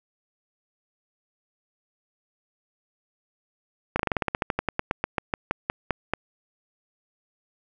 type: slowing click train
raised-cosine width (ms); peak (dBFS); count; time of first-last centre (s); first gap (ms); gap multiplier
0.5; -8; 22; 3.96-6.136; 34; 1.1
effects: none